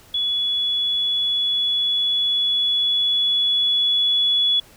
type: tone with level ramp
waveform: sine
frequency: 3399 Hz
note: G#7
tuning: 39 cents sharp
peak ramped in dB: -19 to -15 dBFS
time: 0.14-4.6 s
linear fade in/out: 5 ms
effects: pink hiss -49 dBFS RMS until 4.76 s